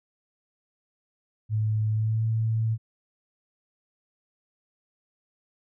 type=tone with pitch glide; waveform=sine; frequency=108.2 to 111.76 Hz; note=A2 to A2; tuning=-29 to +27 cents; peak=-22 dBFS; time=1.49-2.78 s; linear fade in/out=50 ms; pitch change=+56 cents; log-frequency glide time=1.91-2.24 s; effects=none